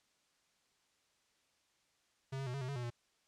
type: tone with pitch steps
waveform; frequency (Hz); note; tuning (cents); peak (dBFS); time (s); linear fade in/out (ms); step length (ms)
square; 134.2 / 136.2 / 124.1 / 138.8 / 127.3 / 140.4 / 122.6 / 119.4; C3 / C#3 / B2 / C#3 / C3 / C#3 / B2 / A#2; +44 / -30 / +9 / +3 / -47 / +22 / -12 / +42; -39; 2.32-2.904; 10; 73
effects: white hiss -75 dBFS RMS until 3.27 s + low-pass 7000 Hz 12 dB/octave